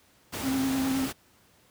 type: noise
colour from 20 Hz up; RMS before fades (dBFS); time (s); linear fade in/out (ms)
pink; -34; 0.32-1.13; 20
type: tone with vibrato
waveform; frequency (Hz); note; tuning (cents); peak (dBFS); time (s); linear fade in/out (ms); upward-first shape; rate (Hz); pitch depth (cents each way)
triangle; 266.1; C4; +29; -23; 0.42-1.09; 50; triangle; 9.5; 27
effects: pink hiss -61 dBFS RMS until 1.7 s + high-pass 80 Hz 12 dB/octave